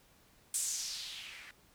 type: noise with low-pass filter sweep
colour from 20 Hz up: violet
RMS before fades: -40 dBFS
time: 0.54-1.51 s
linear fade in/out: 2 ms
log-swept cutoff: 8900 to 1800 Hz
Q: 2.8
effects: pink hiss -65 dBFS RMS until 1.74 s